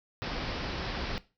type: low-pass noise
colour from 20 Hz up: pink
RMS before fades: -35 dBFS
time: 0.22-1.18 s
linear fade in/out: 0 ms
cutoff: 5400 Hz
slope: 96 dB/octave
effects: noise-tail reverb RT60 0.3 s tail -18 dB re dry